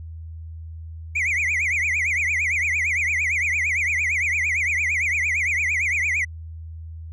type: tone with vibrato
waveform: triangle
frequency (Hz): 2200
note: C#7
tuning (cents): -14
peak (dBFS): -18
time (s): 1.15-6.25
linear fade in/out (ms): 10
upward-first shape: triangle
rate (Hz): 8.8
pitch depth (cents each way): 240
effects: added 81 Hz sine -33 dBFS peak until 7.12 s + resampled to 24000 Hz